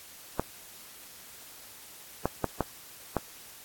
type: clicks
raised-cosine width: 1 ms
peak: -11 dBFS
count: 5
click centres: 0.396 / 2.256 / 2.443 / 2.607 / 3.167 s
effects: white hiss -49 dBFS RMS until 3.64 s + AAC 64 kbps